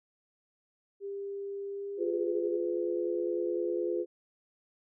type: tone with pitch glide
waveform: sine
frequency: 398.4 to 407.5 Hz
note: G4 to G#4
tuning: +28 to -33 cents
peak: -35 dBFS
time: 1-2.61 s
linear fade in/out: 50 ms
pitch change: +39 cents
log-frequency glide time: 1.69-2.42 s
type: chord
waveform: sine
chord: F diminished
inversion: none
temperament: just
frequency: 349.2 / 419.1 / 502.9 Hz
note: F4 / Ab4 / Cb5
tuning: 0 / +16 / +31 cents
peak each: -31 / -35 / -35 dBFS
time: 1.97-4.06 s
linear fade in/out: 50 ms
effects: none